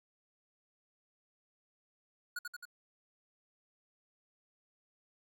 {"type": "tone with echo", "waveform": "square", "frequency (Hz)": 1452, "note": "F#6", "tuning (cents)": -33, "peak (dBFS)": -37, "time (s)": [2.36, 2.39], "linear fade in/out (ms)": 5, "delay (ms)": 88, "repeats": 3, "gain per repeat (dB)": -3, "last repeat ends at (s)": 2.654, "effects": []}